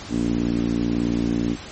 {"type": "tone with low-pass filter", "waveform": "5% pulse", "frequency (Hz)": 58.27, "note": "A#1", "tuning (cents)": 0, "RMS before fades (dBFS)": -22, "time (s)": [0.09, 1.57], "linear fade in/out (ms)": 50, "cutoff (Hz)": 270, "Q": 4.2, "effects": ["pink hiss -37 dBFS RMS until 1.71 s", "MP3 32 kbps"]}